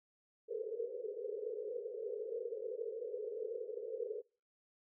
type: band-pass noise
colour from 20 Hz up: pink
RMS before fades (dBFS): -42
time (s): 0.48-4.22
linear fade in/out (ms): 20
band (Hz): 420 to 500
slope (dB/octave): 96
effects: noise-tail reverb RT60 0.4 s tail -26 dB re dry